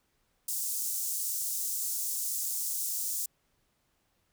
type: high-pass noise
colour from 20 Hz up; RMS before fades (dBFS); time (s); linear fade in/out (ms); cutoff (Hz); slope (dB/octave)
pink; -33; 0.48-3.26; 5; 6600; 24
effects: pink hiss -74 dBFS RMS until 4.32 s